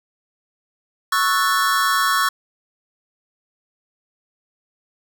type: chord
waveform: square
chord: F# minor seventh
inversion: second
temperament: equal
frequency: 1108.7 / 1318.5 / 1480 / 1760 Hz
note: C#6 / E6 / F#6 / A6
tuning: 0 / 0 / 0 / 0 cents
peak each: -20 / -23 / -24 / -25 dBFS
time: 1.12-2.29 s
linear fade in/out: 5 ms
effects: none